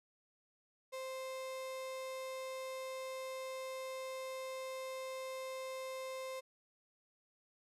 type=tone; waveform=35% pulse; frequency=523.3 Hz; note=C5; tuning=in tune; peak=-40 dBFS; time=0.92-6.41 s; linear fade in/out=20 ms; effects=resampled to 32000 Hz